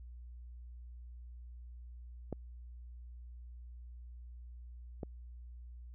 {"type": "clicks", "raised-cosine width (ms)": 2, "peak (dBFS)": [-24, -26], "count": 2, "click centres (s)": [2.327, 5.032], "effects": ["added 60 Hz sine -47 dBFS peak until 5.94 s"]}